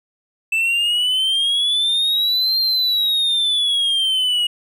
triangle exponential two-way sweep, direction up then down, 2637 to 4199 to 2881 Hz, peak -14 dBFS, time 0.52-4.47 s, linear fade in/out 5 ms, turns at 2.59 s, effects none

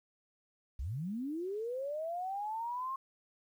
sine linear sweep, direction up, 51.91 to 1081 Hz, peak -35 dBFS, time 0.79-2.96 s, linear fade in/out 5 ms, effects 11-bit

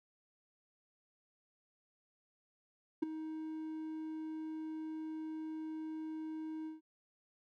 triangle tone with ADSR envelope, 314.9 Hz, D#4, 21 cents sharp, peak -25 dBFS, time 3.02-6.81 s, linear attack 10 ms, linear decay 10 ms, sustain -13 dB, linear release 150 ms, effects none

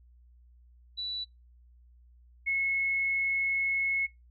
sine tone pair in turn, 3951 / 2184 Hz, B7 / C#7, 0 / -26 cents, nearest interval minor seventh, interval 1026 cents, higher first, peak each -32 / -26 dBFS, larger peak second, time 0.97-1.25 / 2.46-4.07 s, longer second, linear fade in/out 20 ms, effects noise-tail reverb RT60 0.2 s tail -23 dB re dry + added 60 Hz sine -55 dBFS peak until 4.3 s

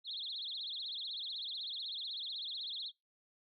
sine tone with vibrato, 3730 Hz, A#7, in tune, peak -39 dBFS, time 0.04-2.92 s, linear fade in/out 50 ms, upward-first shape triangle, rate 16 Hz, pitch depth 280 cents each way, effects noise-tail reverb RT60 0.2 s tail -24 dB re dry + AAC 48 kbps

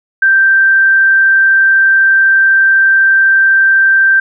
sine tone, 1568 Hz, G6, in tune, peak -5 dBFS, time 0.22-4.2 s, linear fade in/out 5 ms, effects none

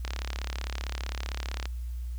click train, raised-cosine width 0.2 ms, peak -17 dBFS, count 58, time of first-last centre 0.05-1.656 s, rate 35.5 Hz, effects added 60 Hz sine -32 dBFS peak until 2.18 s + white hiss -60 dBFS RMS until 2.18 s

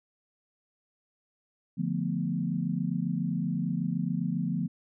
sine chord, B half-diminished seventh, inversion first, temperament equal, 146.83 / 174.61 / 220 / 246.9 Hz, D3 / F3 / A3 / B3, 0 / 0 / 0 / 0 cents, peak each -34 / -30 / -34 / -34 dBFS, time 1.77-4.68 s, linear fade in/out 20 ms, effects none

